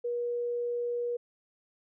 sine tone, 480.1 Hz, B4, 49 cents flat, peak -29 dBFS, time 0.04-1.17 s, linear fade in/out 10 ms, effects none

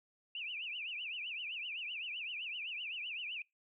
sine tone with vibrato, 2667 Hz, E7, 20 cents sharp, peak -39 dBFS, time 0.35-3.42 s, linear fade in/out 2 ms, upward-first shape triangle, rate 7.8 Hz, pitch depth 240 cents each way, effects noise-tail reverb RT60 0.2 s tail -25 dB re dry

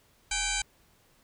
sine tone with frequency modulation, 2398 Hz, D7, 36 cents sharp, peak -27 dBFS, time 0.31-0.62 s, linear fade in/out 5 ms, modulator 785 Hz, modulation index 7.4, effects pink hiss -64 dBFS RMS until 1.23 s

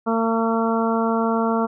harmonic tone, 226.8 Hz, A#3, 47 cents flat, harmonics 1 / 2 / 3 / 4 / 5 / 6, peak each -21 / -24 / -26 / -27 / -28 / -29 dBFS, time 0.06-1.67 s, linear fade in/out 20 ms, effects none

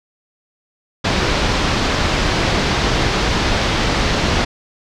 pink low-pass noise, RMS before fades -17 dBFS, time 1.04-4.45 s, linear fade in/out 10 ms, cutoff 5400 Hz, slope 24 dB/octave, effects none

